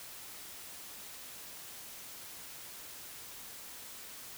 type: silence
effects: white hiss -48 dBFS RMS until 4.37 s